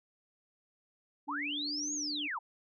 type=tone with pitch glide; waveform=sine; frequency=290 to 294.9 Hz; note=D4 to D4; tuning=-22 to +7 cents; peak=-40 dBFS; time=1.27-2.28 s; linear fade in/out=20 ms; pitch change=+29 cents; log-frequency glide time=1.42-1.81 s
type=linear two-way sweep; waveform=sine; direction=up then down; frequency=784 to 6800 to 784 Hz; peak=-34 dBFS; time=1.28-2.39 s; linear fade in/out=10 ms; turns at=1.94 s
effects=none